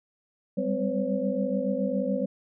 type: tone cluster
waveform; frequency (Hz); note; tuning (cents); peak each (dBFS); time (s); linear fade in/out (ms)
sine; 194.1 / 201.2 / 257 / 508 / 557; G3 / G3 / C4 / B4 / C#5; -17 / +45 / -31 / +49 / +8; -31; 0.57-2.26; 10
effects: none